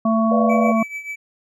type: harmonic tone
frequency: 223.2 Hz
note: A3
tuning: 25 cents sharp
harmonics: 1 / 3 / 5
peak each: -16 / -21 / -23 dBFS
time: 0.05-0.83 s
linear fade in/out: 5 ms
type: chord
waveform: sine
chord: B diminished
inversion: none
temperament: equal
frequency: 493.9 / 587.3 / 698.5 Hz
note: B4 / D5 / F5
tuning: 0 / 0 / 0 cents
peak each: -23 dBFS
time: 0.31-0.72 s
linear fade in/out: 5 ms
type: tone with tremolo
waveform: triangle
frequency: 2302 Hz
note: D7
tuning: 35 cents flat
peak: -23 dBFS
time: 0.49-1.16 s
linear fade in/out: 10 ms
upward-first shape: triangle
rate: 6.9 Hz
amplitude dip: 80%
effects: none